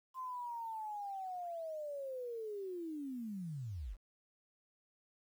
sine linear sweep, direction down, 1046.5 to 34.65 Hz, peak -40 dBFS, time 0.14-3.97 s, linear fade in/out 50 ms, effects 11-bit

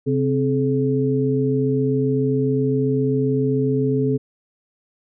sine tone cluster, 134.5 / 261.9 / 426.2 Hz, C3 / C4 / G#4, +48 / +2 / +45 cents, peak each -21 dBFS, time 0.06-4.18 s, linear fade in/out 20 ms, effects none

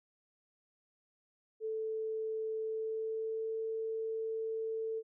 sine tone with pitch glide, 440 to 445.1 Hz, A4 to A4, 0 to +20 cents, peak -34 dBFS, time 1.6-5.03 s, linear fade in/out 50 ms, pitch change +20 cents, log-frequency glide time 2.6-3.6 s, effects none

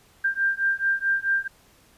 sine beating tone pair, 1585 / 1589.6 Hz, G6 / G6, +19 / +24 cents, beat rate 4.6 Hz, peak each -24 dBFS, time 0.24-1.48 s, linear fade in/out 10 ms, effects pink hiss -57 dBFS RMS until 1.97 s + resampled to 32000 Hz

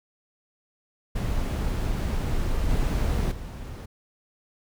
brown noise with level steps, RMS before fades -26 / -24 / -35 dBFS, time 1.15-3.86 s, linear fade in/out 10 ms, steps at 2.69 / 3.31 s, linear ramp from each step 10 ms, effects none

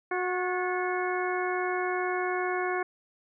harmonic tone with a mistuned harmonic, 364.5 Hz, F#4, 26 cents flat, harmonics 1 / 2 / 3 / 4 / 5 / 6, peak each -30 / -33 / -35 / -36 / -37 / -38 dBFS, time 0.11-2.83 s, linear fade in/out 5 ms, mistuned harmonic 5, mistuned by -79 cents, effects none

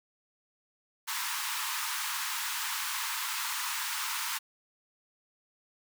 pink high-pass noise, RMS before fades -34 dBFS, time 1.07-4.39 s, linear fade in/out 20 ms, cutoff 880 Hz, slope 96 dB/octave, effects none

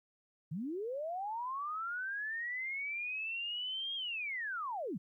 sine linear two-way sweep, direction up then down, 138.4 to 3268 to 138.4 Hz, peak -36 dBFS, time 0.51-4.98 s, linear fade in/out 10 ms, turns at 3.95 s, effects 13-bit

